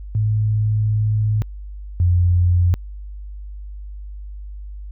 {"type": "tone pair in turn", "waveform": "sine", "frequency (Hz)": [107.2, 88.33], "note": ["A2", "F2"], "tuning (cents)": [-45, 20], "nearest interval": "minor third", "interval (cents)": 335, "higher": "first", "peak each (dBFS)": [-15, -12], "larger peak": "second", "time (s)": [[0.15, 1.42], [2, 2.74]], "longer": "first", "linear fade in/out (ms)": 0, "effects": ["added 50 Hz sine -30 dBFS peak until 4.91 s"]}